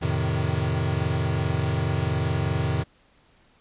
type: chord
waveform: square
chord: F dominant seventh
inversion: none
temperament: equal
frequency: 87.31 / 110 / 130.81 / 155.56 Hz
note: F2 / A2 / C3 / Eb3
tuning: 0 / 0 / 0 / 0 cents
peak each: -29 dBFS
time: 0.01-2.84 s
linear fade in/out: 20 ms
effects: pink hiss -60 dBFS RMS until 3.6 s + resampled to 8000 Hz